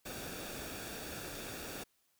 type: noise with comb filter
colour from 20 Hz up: pink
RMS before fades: -44 dBFS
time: 0.05-1.84 s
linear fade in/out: 10 ms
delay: 0.98 ms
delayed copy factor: -0.55
effects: white hiss -75 dBFS RMS until 2.19 s